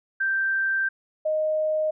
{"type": "tone pair in turn", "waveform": "sine", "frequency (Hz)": [1568, 620.6], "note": ["G6", "D#5"], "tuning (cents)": [0, -5], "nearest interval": "octave + major third", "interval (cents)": 1605, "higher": "first", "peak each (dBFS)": [-21, -21], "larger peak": "neither", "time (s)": [[0.2, 0.89], [1.25, 1.91]], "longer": "first", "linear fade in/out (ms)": 10, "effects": []}